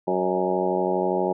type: harmonic tone with a mistuned harmonic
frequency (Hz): 92.5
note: F#2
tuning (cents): 0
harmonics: 2 / 3 / 4 / 5 / 6 / 7 / 8 / 9 / 10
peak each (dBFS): -30 / -34 / -25 / -30 / -29 / -29 / -37 / -28 / -36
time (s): 0.07-1.33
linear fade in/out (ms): 10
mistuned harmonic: 7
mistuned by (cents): -31
effects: none